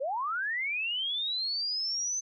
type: linear sweep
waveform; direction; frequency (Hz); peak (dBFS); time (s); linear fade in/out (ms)
sine; up; 493.9 to 6210; -29; 0-2.21; 20
effects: none